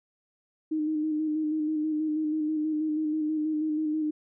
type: tone with vibrato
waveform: sine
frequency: 308.4 Hz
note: D#4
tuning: 15 cents flat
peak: -25 dBFS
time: 0.71-4.11 s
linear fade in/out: 10 ms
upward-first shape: square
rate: 6.2 Hz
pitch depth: 25 cents each way
effects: none